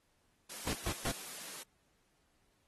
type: high-pass noise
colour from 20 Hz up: white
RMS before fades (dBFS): -46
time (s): 0.49-1.63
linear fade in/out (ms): 10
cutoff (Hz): 150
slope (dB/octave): 48
type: noise bursts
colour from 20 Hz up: pink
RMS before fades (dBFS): -36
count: 3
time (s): 0.67-1.113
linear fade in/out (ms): 0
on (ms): 61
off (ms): 130
effects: pink hiss -75 dBFS RMS until 2.67 s + AAC 32 kbps

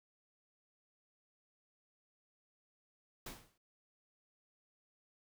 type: noise with exponential decay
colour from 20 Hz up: pink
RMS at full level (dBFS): -43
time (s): 3.26-3.58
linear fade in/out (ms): 5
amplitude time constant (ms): 69
effects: none

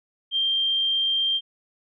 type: tone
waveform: sine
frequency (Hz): 3174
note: G7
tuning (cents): +21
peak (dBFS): -20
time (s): 0.31-1.41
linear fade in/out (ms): 50
effects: none

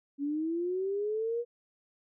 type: linear sweep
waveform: sine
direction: up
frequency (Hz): 277.2 to 481.5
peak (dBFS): -29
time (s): 0.18-1.45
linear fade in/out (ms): 50
effects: none

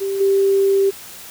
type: tone with level steps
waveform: sine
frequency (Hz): 392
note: G4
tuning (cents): 0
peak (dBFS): -19 / -12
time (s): 0-0.91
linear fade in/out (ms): 20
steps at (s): 0.2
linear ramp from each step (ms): 10
effects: white hiss -37 dBFS RMS until 1.3 s

